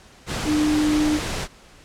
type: tone in noise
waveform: sine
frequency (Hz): 302.4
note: D#4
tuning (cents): -49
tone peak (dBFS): -17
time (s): 0.45-1.2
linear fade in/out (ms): 50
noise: pink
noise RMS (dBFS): -27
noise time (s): 0.26-1.48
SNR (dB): +7
effects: pink hiss -49 dBFS RMS until 1.84 s + low-pass 8000 Hz 12 dB/octave